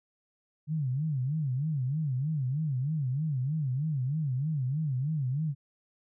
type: tone with vibrato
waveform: sine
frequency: 141.5 Hz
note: C#3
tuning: 36 cents sharp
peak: -27 dBFS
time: 0.67-5.55 s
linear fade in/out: 50 ms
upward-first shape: sine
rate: 3.2 Hz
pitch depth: 210 cents each way
effects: none